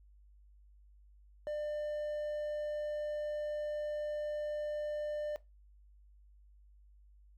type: tone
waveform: triangle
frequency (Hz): 598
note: D5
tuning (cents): +31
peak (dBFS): -33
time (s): 1.47-5.36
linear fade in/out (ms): 0
effects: noise-tail reverb RT60 0.2 s tail -18 dB re dry + added 50 Hz sine -58 dBFS peak until 7.37 s